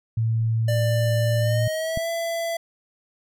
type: tone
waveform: sine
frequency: 112.9 Hz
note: A2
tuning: 45 cents sharp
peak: -19 dBFS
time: 0.17-1.68 s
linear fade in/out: 5 ms
type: tone with pitch glide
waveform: square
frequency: 593 to 669.5 Hz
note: D5 to E5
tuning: +17 to +27 cents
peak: -25 dBFS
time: 0.68-2.57 s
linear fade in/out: 5 ms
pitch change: +210 cents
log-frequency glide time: 1.38-2.09 s
type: click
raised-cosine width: 5 ms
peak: -16 dBFS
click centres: 1.974 s
effects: none